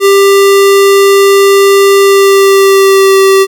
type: tone with pitch glide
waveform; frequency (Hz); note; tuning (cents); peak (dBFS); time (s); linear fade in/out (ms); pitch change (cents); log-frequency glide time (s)
square; 395.6 to 387.5; G4 to G4; +16 to -20; -3; 0-3.47; 50; -36; 1.99-3.18
effects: none